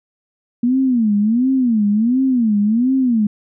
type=tone with vibrato; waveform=sine; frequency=233.1 Hz; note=A#3; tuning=in tune; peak=-12 dBFS; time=0.63-3.27 s; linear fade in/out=5 ms; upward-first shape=sine; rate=1.4 Hz; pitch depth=230 cents each way; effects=none